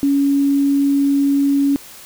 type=tone; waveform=sine; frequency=280 Hz; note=C#4; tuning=18 cents sharp; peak=-12 dBFS; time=0.03-1.76 s; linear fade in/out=0 ms; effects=white hiss -39 dBFS RMS until 2.05 s